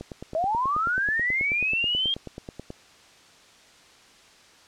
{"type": "click train", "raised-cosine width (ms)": 2, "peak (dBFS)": -22, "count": 26, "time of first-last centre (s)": [0.01, 2.704], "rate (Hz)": 9.28}
{"type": "linear sweep", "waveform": "sine", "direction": "up", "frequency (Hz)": [615, 3245], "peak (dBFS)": -22, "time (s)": [0.35, 2.14], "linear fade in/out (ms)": 0}
{"effects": ["white hiss -53 dBFS RMS until 4.67 s", "low-pass 6000 Hz 12 dB/octave"]}